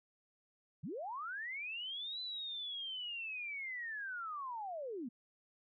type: linear two-way sweep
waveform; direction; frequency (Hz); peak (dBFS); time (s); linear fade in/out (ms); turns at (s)
sine; up then down; 116.54 to 4030 to 216.2; -40; 0.83-5.09; 10; 2.21
effects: none

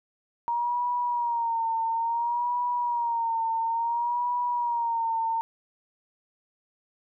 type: tone with vibrato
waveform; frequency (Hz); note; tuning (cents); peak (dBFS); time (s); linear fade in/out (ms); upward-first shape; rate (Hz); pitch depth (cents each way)
sine; 939; A#5; +12; -24; 0.48-5.41; 0; sine; 0.58; 63
effects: none

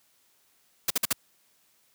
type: noise bursts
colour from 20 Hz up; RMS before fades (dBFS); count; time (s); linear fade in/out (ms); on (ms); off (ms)
white; -24; 4; 0.88-1.129; 5; 24; 51
effects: white hiss -66 dBFS RMS until 1.94 s + high-pass 80 Hz 12 dB/octave

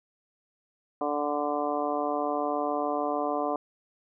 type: harmonic tone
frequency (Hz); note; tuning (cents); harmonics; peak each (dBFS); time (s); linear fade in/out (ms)
146.83; D3; 0; 2 / 3 / 4 / 5 / 6 / 7 / 8; -33 / -34 / -32 / -31 / -44 / -34 / -38; 1.01-3.56; 2
effects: none

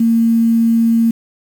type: tone with quantisation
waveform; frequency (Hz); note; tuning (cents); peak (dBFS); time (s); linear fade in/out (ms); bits
sine; 228.9; A#3; -31; -9; 0-1.11; 5; 6
effects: none

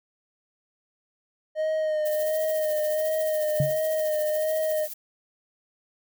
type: tone with vibrato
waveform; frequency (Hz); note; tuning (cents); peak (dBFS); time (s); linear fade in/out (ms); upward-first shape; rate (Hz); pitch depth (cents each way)
triangle; 619; D#5; -9; -21; 1.55-4.88; 50; sine; 1.4; 27
type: noise with tremolo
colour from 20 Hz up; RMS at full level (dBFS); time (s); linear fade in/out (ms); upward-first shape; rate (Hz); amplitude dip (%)
violet; -35; 2.05-4.94; 10; sine; 14; 45
type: tone with exponential decay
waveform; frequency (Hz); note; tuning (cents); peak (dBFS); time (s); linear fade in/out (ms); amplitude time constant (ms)
sine; 141.6; C#3; +37; -17; 3.6-3.79; 2; 40
effects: none

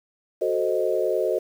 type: chord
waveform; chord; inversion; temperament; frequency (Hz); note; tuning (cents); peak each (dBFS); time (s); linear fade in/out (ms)
sine; F# diminished seventh; none; equal; 370 / 440 / 523.3 / 622.3; F#4 / A4 / C5 / Eb5; 0 / 0 / 0 / 0; -26; 0.41-1.39; 10
effects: 8-bit

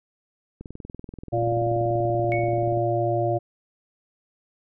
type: click train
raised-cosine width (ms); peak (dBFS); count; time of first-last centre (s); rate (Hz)
3; -24; 46; 0.61-2.773; 20.8
type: harmonic tone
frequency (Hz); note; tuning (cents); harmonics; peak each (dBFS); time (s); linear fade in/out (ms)
116.54; A#2; 0; 1 / 3 / 5 / 6; -26 / -26 / -26 / -26; 1.32-3.39; 20
type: tone with exponential decay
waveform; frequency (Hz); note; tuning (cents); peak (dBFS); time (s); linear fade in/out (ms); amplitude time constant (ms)
sine; 2217; C#7; 0; -25; 2.32-2.74; 0; 90
effects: none

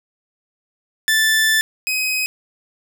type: tone pair in turn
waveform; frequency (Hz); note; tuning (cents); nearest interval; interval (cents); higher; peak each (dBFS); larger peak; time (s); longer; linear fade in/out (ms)
sawtooth; 1760 / 2524; A6 / D#7; 0 / +24; tritone; 624; second; -10 / -15; first; 1.08-1.61 / 1.87-2.26; first; 0
effects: none

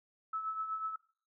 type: tone with tremolo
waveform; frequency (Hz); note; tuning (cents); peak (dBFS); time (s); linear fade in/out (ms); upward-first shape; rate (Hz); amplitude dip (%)
sine; 1303; E6; -20; -32; 0.33-0.96; 5; triangle; 8.1; 65
effects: noise-tail reverb RT60 0.5 s tail -21 dB re dry

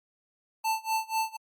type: tone with tremolo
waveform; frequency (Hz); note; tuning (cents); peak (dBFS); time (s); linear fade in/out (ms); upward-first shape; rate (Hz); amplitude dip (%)
square; 886; A5; +12; -25; 0.64-1.37; 10; sine; 4.1; 95
effects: Opus 48 kbps

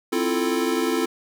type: chord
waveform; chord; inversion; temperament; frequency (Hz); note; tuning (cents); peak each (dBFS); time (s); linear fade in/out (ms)
square; F major seventh; second; equal; 261.6 / 329.6 / 349.2 / 440; C4 / E4 / F4 / A4; 0 / 0 / 0 / 0; -27; 0.12-1.06; 10
effects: none

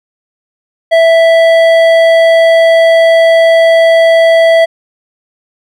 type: tone with hard clipping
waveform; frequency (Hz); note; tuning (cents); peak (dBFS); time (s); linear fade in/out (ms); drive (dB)
sine; 659.3; E5; 0; -5; 0.91-4.66; 20; 10
effects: none

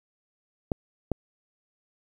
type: clicks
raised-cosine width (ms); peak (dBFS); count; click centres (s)
2; -12; 2; 0.718 / 1.117
effects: 9-bit

